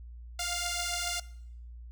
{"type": "beating tone pair", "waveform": "5% pulse", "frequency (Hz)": [698.5, 705.8], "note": ["F5", "F5"], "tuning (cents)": [0, 18], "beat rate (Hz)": 7.3, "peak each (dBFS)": [-22, -24], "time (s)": [0.39, 1.2], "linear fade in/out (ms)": 5, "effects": ["noise-tail reverb RT60 0.7 s tail -20 dB re dry", "added 59 Hz sine -43 dBFS peak until 1.91 s"]}